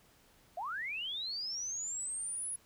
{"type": "linear sweep", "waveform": "sine", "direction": "up", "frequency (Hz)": [640, 10548], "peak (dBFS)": -36, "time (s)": [0.57, 2.56], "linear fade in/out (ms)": 5, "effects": ["pink hiss -65 dBFS RMS until 2.65 s"]}